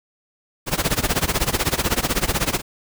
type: noise with tremolo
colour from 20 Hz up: pink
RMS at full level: -18 dBFS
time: 0.66-2.62 s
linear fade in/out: 50 ms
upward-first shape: sine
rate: 16 Hz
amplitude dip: 90%
effects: none